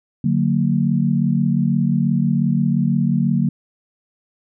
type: chord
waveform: sine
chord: D augmented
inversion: none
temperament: just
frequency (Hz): 146.83 / 183.54 / 229.4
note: D3 / F#3 / A#3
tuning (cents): 0 / -14 / -28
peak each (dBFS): -19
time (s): 0.24-3.49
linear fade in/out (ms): 5
effects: none